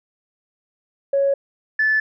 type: tone pair in turn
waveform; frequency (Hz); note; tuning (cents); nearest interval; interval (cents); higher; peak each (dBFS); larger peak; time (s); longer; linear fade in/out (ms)
sine; 554.4 / 1742.9; C#5 / A6; 0 / -17; octave + minor sixth; 1983; second; -14; neither; 1.13-1.34 / 1.79-2; neither; 5
effects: tanh soft clip ceiling -10 dBFS